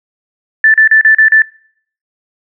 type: tone bursts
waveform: sine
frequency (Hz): 1760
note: A6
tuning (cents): 0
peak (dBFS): -3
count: 6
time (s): 0.64-1.42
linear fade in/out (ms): 2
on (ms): 100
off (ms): 36
effects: noise-tail reverb RT60 0.6 s tail -24 dB re dry